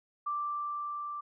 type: tone with level ramp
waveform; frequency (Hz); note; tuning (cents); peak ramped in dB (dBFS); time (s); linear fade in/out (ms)
sine; 1175; D6; +1; -30 to -36; 0.26-1.21; 10
effects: none